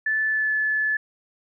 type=tone with pitch glide; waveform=sine; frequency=1747 to 1728.9 Hz; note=A6 to A6; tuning=-13 to -31 cents; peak=-20 dBFS; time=0.06-0.97 s; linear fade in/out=5 ms; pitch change=-18 cents; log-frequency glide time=0.27-0.53 s; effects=none